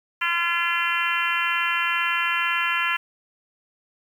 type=harmonic tone; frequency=342.1 Hz; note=F4; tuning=36 cents flat; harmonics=3 / 4 / 5 / 6 / 7 / 8 / 9; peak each=-29 / -27 / -27 / -30 / -30 / -27 / -32 dBFS; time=0.21-2.97 s; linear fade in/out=10 ms; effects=8-bit